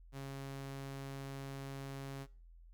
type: tone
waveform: sawtooth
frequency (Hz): 136.8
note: C#3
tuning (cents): -23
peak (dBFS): -39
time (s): 0.12-2.27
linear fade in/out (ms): 50
effects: noise-tail reverb RT60 0.4 s tail -21 dB re dry + added 42 Hz sine -55 dBFS peak until 2.73 s